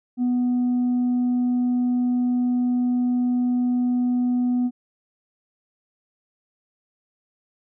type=tone with tanh clipping; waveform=sine; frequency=246.9 Hz; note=B3; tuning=in tune; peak=-19 dBFS; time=0.17-4.71 s; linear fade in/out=50 ms; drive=1 dB; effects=none